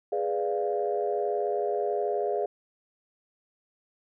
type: chord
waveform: sine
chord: G# diminished seventh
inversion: none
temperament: equal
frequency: 415.3 / 493.9 / 587.3 / 698.5 Hz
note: G#4 / B4 / D5 / F5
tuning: 0 / 0 / 0 / 0 cents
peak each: -28 / -33 / -32 / -31 dBFS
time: 0.12-2.46 s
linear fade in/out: 5 ms
effects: tanh soft clip ceiling -15 dBFS